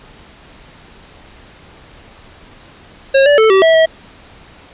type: tone with pitch steps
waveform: square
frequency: 542 / 580 / 439.8 / 384.5 / 651 / 644 Hz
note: C#5 / D5 / A4 / G4 / E5 / E5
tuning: -39 / -22 / -1 / -33 / -22 / -41 cents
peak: -7 dBFS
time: 3.14-3.86 s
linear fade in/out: 10 ms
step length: 120 ms
effects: pink hiss -41 dBFS RMS until 4.73 s + resampled to 8000 Hz